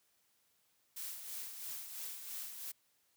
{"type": "noise with tremolo", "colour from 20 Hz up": "blue", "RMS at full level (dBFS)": -43, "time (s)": [0.96, 2.72], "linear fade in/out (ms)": 10, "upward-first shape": "sine", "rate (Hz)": 3, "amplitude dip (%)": 50, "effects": ["white hiss -75 dBFS RMS until 3.16 s", "high-pass 60 Hz 12 dB/octave"]}